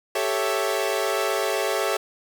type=chord; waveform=sawtooth; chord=A dominant seventh; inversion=third; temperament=equal; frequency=392 / 440 / 554.4 / 659.3 Hz; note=G4 / A4 / C#5 / E5; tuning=0 / 0 / 0 / 0 cents; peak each=-24 dBFS; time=0.15-1.97 s; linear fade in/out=5 ms; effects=8-bit